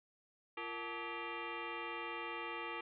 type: tone with frequency modulation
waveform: sine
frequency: 750 Hz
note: F#5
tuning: 23 cents sharp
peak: -40 dBFS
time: 0.57-2.81 s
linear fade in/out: 5 ms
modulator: 405 Hz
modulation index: 5.2
effects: none